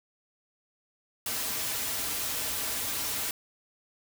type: noise with comb filter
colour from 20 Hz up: white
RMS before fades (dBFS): -32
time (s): 1.26-3.31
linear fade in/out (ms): 2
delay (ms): 5.5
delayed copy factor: -0.6
effects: none